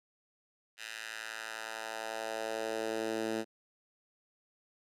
10% pulse tone with high-pass filter sweep, 111.2 Hz, A2, 19 cents sharp, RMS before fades -38 dBFS, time 0.77-3.45 s, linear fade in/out 50 ms, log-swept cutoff 2200 to 260 Hz, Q 1.5, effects low-pass 11000 Hz 12 dB/octave

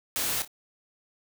white noise with echo, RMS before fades -29 dBFS, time 0.16-0.42 s, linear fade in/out 0 ms, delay 28 ms, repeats 2, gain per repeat -11 dB, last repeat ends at 0.476 s, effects none

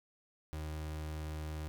35% pulse tone, 77.3 Hz, D#2, 11 cents flat, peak -37 dBFS, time 0.53-1.68 s, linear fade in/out 0 ms, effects none

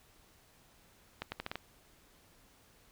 accelerating click train, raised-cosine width 0.3 ms, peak -21 dBFS, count 6, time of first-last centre 1.22-1.556 s, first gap 100 ms, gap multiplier 0.8, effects pink hiss -64 dBFS RMS until 2.91 s

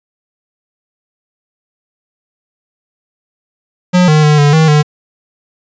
square tone with pitch steps, 180.1 / 153.4 / 150.2 / 145.4 / 158.7 / 149.6 Hz, F#3 / D#3 / D3 / D3 / D#3 / D3, -46 / -24 / +39 / -17 / +35 / +32 cents, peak -6 dBFS, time 3.93-4.83 s, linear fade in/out 20 ms, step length 150 ms, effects resampled to 16000 Hz

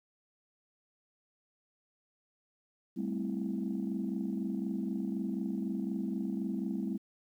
sine chord, A minor seventh, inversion third, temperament equal, 196 / 220 / 261.6 / 329.6 Hz, G3 / A3 / C4 / E4, 0 / 0 / 0 / 0 cents, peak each -35 / -37 / -38 / -39 dBFS, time 2.96-6.98 s, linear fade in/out 20 ms, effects tanh soft clip ceiling -24 dBFS + 11-bit

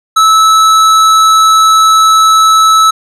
triangle tone with hard clipping, 1305 Hz, E6, 18 cents flat, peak -5 dBFS, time 0.16-2.91 s, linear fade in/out 10 ms, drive 17 dB, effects none

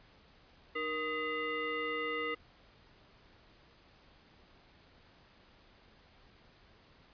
sine tone with frequency modulation, 1249 Hz, D#6, 6 cents sharp, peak -33 dBFS, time 0.75-2.35 s, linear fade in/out 10 ms, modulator 778 Hz, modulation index 1.6, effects pink hiss -62 dBFS RMS until 7.13 s + resampled to 11025 Hz

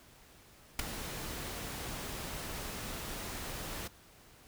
pink noise with ADSR envelope, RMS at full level -27 dBFS, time 0.79-3.88 s, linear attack 4 ms, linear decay 9 ms, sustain -14 dB, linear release 9 ms, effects pink hiss -59 dBFS RMS until 4.47 s

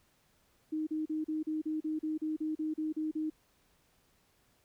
sine tone bursts, 311.1 Hz, D#4, in tune, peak -31 dBFS, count 14, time 0.72-3.301 s, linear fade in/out 10 ms, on 150 ms, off 37 ms, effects pink hiss -70 dBFS RMS until 4.64 s

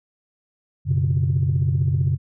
sine chord, F# suspended fourth, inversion none, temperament equal with one note detuned, 92.5 / 123.47 / 138.99 Hz, F#2 / B2 / C#3, 0 / 0 / +5 cents, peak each -21 / -22 / -19 dBFS, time 0.85-2.18 s, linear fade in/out 50 ms, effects tanh soft clip ceiling -11 dBFS

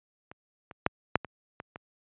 clicks, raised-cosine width 0.5 ms, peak -29 / -28 / -7 / -6 / -22 / -23 / -25 dBFS, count 7, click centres 0.315 / 0.712 / 0.864 / 1.156 / 1.247 / 1.601 / 1.759 s, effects high-pass 80 Hz 12 dB/octave + resampled to 8000 Hz

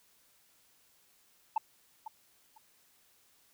sine tone with echo, 880 Hz, A5, in tune, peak -24 dBFS, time 1.56-1.58 s, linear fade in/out 5 ms, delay 500 ms, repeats 2, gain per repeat -14 dB, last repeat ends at 2.58 s, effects tanh soft clip ceiling -23 dBFS + white hiss -67 dBFS RMS until 3.53 s

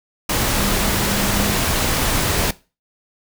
sine tone in noise, 201.8 Hz, G#3, 49 cents flat, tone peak -26 dBFS, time 0.57-1.58 s, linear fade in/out 5 ms, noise pink, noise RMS -19 dBFS, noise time 0.29-2.51 s, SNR -10 dB, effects noise-tail reverb RT60 0.3 s tail -19 dB re dry

